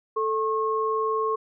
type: tone pair together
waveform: sine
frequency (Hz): 440 / 1084.7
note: A4 / C#6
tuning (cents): 0 / -38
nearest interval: octave + major third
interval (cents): 1562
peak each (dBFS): -25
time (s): 0.16-1.36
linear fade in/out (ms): 10
effects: none